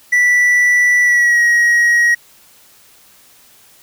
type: tone with pitch glide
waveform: triangle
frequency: 1964 to 1896 Hz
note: B6 to A#6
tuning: -10 to +29 cents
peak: -7 dBFS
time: 0.12-2.15 s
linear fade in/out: 10 ms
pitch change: -61 cents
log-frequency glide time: 1.03-1.41 s
effects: white hiss -47 dBFS RMS until 3.82 s